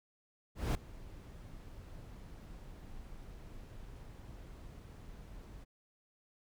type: noise with ADSR envelope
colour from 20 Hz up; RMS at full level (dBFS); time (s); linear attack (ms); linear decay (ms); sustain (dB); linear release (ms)
brown; -28; 0.55-5.65; 200; 3; -22; 21
effects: none